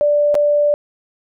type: tone with dropouts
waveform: sine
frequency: 587 Hz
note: D5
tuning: 1 cent flat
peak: -11 dBFS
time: 0.01-0.74 s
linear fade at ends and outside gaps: 0 ms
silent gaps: 0.344-0.352 s
effects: none